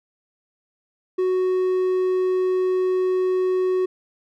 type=tone; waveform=triangle; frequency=370 Hz; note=F#4; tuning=in tune; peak=-16 dBFS; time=1.18-3.86 s; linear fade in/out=10 ms; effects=none